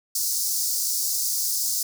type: high-pass noise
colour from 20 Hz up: pink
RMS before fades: -25 dBFS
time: 0.15-1.83 s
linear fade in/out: 5 ms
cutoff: 4800 Hz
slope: 48 dB/octave
effects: none